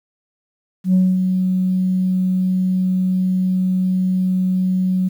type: tone with ADSR envelope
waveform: sine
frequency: 185.3 Hz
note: F#3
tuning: 3 cents sharp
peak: -8 dBFS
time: 0.84-5.09 s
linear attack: 97 ms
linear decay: 230 ms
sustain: -6 dB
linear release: 14 ms
effects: tanh soft clip ceiling -8 dBFS + 8-bit